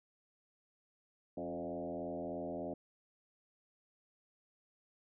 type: tone with frequency modulation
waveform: sine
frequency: 440 Hz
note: A4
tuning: in tune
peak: -38 dBFS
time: 1.37-2.74 s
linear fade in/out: 5 ms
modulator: 83.2 Hz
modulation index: 3
effects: none